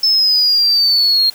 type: exponential sweep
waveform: sine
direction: down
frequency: 5274 to 4220 Hz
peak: -8 dBFS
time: 0.03-1.3 s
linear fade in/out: 5 ms
effects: tanh soft clip ceiling -7 dBFS + white hiss -39 dBFS RMS until 1.34 s